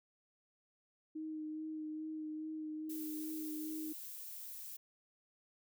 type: tone with vibrato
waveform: sine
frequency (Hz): 311.1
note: D#4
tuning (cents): 0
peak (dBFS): -40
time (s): 1.15-3.93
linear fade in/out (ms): 10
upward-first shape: sine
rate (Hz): 2.4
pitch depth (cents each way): 17
type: noise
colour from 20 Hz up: violet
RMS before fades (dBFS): -48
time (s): 2.89-4.77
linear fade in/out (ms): 10
effects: none